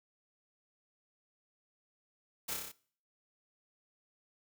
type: noise with echo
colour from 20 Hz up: white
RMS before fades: -38 dBFS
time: 2.48-2.54 s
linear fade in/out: 10 ms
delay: 30 ms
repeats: 6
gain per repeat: -2 dB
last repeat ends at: 2.72 s
effects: noise-tail reverb RT60 0.5 s tail -21 dB re dry